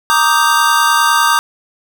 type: chord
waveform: square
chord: Eb major seventh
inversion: second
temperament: equal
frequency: 932.3 / 1174.7 / 1244.5 / 1568 Hz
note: Bb5 / D6 / Eb6 / G6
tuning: 0 / 0 / 0 / 0 cents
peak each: -16 dBFS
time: 0.1-1.39 s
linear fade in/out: 0 ms
effects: none